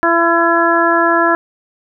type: harmonic tone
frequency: 336.8 Hz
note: E4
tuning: 37 cents sharp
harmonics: 1 / 2 / 3 / 4 / 5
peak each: -16 / -16 / -16 / -16 / -16 dBFS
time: 0.03-1.35 s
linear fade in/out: 0 ms
effects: none